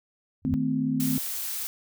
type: tone with exponential growth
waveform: sine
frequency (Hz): 91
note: F#2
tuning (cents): -28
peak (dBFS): -21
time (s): 0.42-0.54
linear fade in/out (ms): 0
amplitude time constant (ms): 24
type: chord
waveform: sine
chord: A diminished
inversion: second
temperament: equal with one note detuned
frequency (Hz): 155.56 / 220 / 258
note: Eb3 / A3 / C4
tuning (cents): 0 / 0 / -24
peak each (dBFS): -30 / -30 / -25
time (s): 0.45-1.18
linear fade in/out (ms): 0
type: noise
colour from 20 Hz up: blue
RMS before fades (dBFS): -32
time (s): 1-1.67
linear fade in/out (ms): 0
effects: none